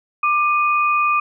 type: tone pair together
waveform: sine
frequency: 1187.6 / 2489 Hz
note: D6 / D#7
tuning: +19 / 0 cents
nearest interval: octave + minor second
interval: 1281 cents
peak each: -15 / -21 dBFS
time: 0.23-1.2 s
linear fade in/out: 5 ms
effects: none